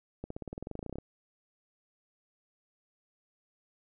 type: accelerating click train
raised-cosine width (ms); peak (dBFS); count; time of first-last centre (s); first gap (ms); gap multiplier
2; -25; 18; 0.24-0.985; 64; 0.95
effects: none